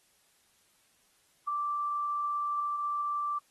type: tone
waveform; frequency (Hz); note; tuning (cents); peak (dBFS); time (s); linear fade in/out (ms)
sine; 1172; D6; -4; -29; 1.47-3.39; 10
effects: white hiss -68 dBFS RMS until 3.5 s + AAC 32 kbps